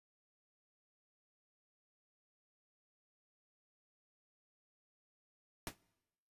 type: noise with exponential decay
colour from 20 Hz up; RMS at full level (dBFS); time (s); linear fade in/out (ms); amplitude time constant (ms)
pink; -38; 5.67-5.76; 1; 19
effects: noise-tail reverb RT60 1.0 s tail -23 dB re dry + resampled to 32000 Hz